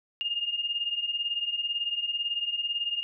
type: beating tone pair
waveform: sine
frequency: 2816 / 2834 Hz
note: F7 / F7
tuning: +14 / +25 cents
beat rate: 18 Hz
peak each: -33 / -29 dBFS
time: 0.21-3.03 s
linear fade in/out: 0 ms
effects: none